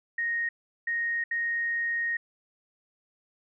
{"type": "tone bursts at uneven times", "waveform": "sine", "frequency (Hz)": 1864.7, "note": "A#6", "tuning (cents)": 0, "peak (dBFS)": -26, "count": 3, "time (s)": [[0.18, 0.49], [0.87, 1.24], [1.31, 2.17]], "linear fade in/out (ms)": 5, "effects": []}